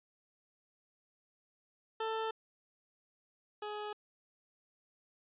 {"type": "tone pair in turn", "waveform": "20% pulse", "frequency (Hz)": [443.9, 419.8], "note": ["A4", "G#4"], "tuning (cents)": [15, 19], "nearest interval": "minor second", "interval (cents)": 96, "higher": "first", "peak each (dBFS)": [-29, -34], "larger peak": "first", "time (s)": [[2, 2.31], [3.62, 3.93]], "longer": "neither", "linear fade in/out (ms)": 5, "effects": ["resampled to 8000 Hz"]}